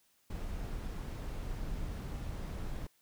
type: noise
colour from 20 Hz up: brown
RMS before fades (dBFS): -39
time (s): 0.3-2.87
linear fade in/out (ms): 5
effects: white hiss -71 dBFS RMS until 3.01 s